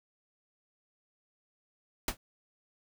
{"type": "noise with exponential decay", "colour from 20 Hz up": "pink", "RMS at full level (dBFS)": -25, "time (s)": [2.08, 2.17], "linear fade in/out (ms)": 2, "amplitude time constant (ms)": 18, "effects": []}